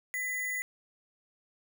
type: tone with sample-and-hold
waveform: sine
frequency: 1998 Hz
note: B6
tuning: 20 cents sharp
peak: -31 dBFS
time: 0.14-0.62 s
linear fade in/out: 0 ms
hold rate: 8820 Hz
effects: none